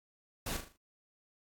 pink noise with echo, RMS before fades -37 dBFS, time 0.46-0.57 s, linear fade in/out 5 ms, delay 39 ms, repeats 5, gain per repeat -7 dB, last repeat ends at 0.765 s, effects AAC 64 kbps

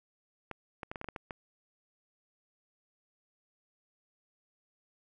clicks, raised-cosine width 0.5 ms, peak -24 dBFS, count 9, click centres 0.513 / 0.832 / 0.915 / 0.958 / 1.014 / 1.044 / 1.087 / 1.162 / 1.308 s, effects none

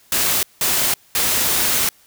white noise bursts at uneven times, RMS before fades -18 dBFS, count 3, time 0.12-0.43 / 0.61-0.94 / 1.15-1.89 s, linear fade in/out 2 ms, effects white hiss -53 dBFS RMS until 2.06 s

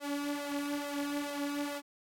sawtooth tone with flanger, 287.4 Hz, D4, 37 cents flat, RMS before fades -36 dBFS, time 0-1.82 s, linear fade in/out 50 ms, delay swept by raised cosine 1.9 to 4.3 ms, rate 2.3 Hz, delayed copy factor +0.65, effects AAC 64 kbps

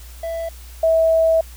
triangle / sine tone pair in turn, 662 / 650.3 Hz, E5 / E5, +7 / -24 cents, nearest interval unison, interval 31 cents, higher first, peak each -21 / -12 dBFS, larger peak second, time 0.23-0.49 / 0.83-1.41 s, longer second, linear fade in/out 5 ms, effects added 60 Hz sine -36 dBFS peak until 1.56 s + white hiss -45 dBFS RMS until 1.56 s

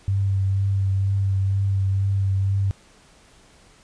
sine tone with vibrato, 97.5 Hz, G2, 9 cents flat, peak -18 dBFS, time 0.08-2.71 s, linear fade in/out 0 ms, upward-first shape triangle, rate 2.1 Hz, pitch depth 22 cents each way, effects pink hiss -53 dBFS RMS until 3.83 s + resampled to 22050 Hz

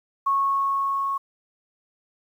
sine tone with level ramp, 1100 Hz, C#6, 14 cents flat, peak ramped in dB -18 to -23 dBFS, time 0.26-1.18 s, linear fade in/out 10 ms, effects 9-bit

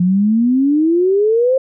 sine exponential sweep, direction up, 174.61 to 536 Hz, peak -10 dBFS, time 0-1.58 s, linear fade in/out 5 ms, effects none

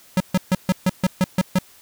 square tone bursts, 185 Hz, F#3, in tune, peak -15 dBFS, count 9, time 0.17-1.587 s, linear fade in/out 2 ms, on 33 ms, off 140 ms, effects white hiss -50 dBFS RMS until 1.81 s

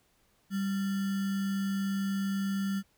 sine tone with sample-and-hold, 196 Hz, G3, in tune, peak -28 dBFS, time 0.5-2.83 s, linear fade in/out 50 ms, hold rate 1575 Hz, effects pink hiss -69 dBFS RMS until 2.97 s

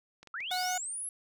clicks, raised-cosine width 0.2 ms, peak -33 dBFS, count 6, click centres 0.23 / 0.273 / 0.405 / 0.508 / 0.574 / 0.63 s
sine linear sweep, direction up, 1244.5 to 11220 Hz, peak -35 dBFS, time 0.34-1.09 s, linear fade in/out 2 ms
sawtooth tone, 733 Hz, F#5, 16 cents flat, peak -27 dBFS, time 0.51-0.78 s, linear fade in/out 5 ms
effects none

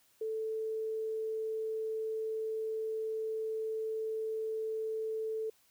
sine tone, 440.3 Hz, A4, 1 cent sharp, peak -33 dBFS, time 0.21-5.5 s, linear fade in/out 5 ms, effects white hiss -68 dBFS RMS until 5.7 s

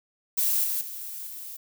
violet noise with level steps, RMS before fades -24 / -28 / -37 / -39 dBFS, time 0.37-1.57 s, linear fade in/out 10 ms, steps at 0.64 / 0.81 / 1.27 s, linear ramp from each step 2 ms, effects none

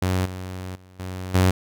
sawtooth tone with level steps, 92.5 Hz, F#2, in tune, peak -16 / -27 / -43 / -26 / -11 dBFS, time 0.02-1.51 s, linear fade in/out 5 ms, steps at 0.25 / 0.75 / 0.99 / 1.34 s, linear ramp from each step 10 ms, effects none

